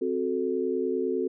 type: chord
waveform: sine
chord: F# diminished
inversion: second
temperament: equal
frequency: 261.6 / 370 / 440 Hz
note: C4 / F#4 / A4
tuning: 0 / 0 / 0 cents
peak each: -31 / -28 / -29 dBFS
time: 0.01-1.28 s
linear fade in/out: 10 ms
effects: none